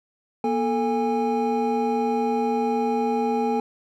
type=tone cluster; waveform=triangle; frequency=238.8 / 441.9 / 818 Hz; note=A#3 / A4 / G#5; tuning=+42 / +7 / -26 cents; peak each=-23 dBFS; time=0.44-3.6 s; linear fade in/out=2 ms; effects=none